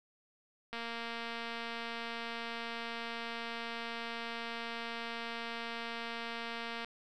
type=click train; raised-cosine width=0.3 ms; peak=-25 dBFS; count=1420; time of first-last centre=0.73-6.846 s; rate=232 Hz; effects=none